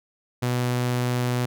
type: tone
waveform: sawtooth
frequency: 123.47 Hz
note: B2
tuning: in tune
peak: -18 dBFS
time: 0.42-1.46 s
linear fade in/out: 10 ms
effects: none